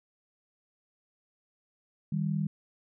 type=tone pair together; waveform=sine; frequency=156.76 / 197.5 Hz; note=D#3 / G3; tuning=+13 / +13 cents; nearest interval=major third; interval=400 cents; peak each=-29 / -31 dBFS; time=2.12-2.47 s; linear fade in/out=5 ms; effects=none